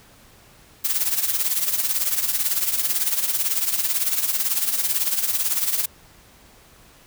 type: noise with tremolo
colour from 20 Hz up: blue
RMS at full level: -19 dBFS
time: 0.84-5.86 s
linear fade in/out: 10 ms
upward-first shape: triangle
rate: 18 Hz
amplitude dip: 75%
effects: pink hiss -51 dBFS RMS until 7.06 s